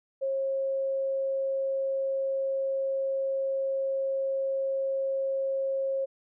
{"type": "tone", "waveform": "sine", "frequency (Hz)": 540, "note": "C#5", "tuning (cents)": -45, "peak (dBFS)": -26, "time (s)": [0.21, 6.06], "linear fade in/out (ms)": 20, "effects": []}